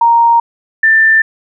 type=tone pair in turn; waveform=sine; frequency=932.3 / 1779.4 Hz; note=A#5 / A6; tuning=0 / +19 cents; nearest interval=major seventh; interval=1119 cents; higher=second; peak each=-5 dBFS; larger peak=neither; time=0.01-0.4 / 0.83-1.22 s; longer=neither; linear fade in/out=5 ms; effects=none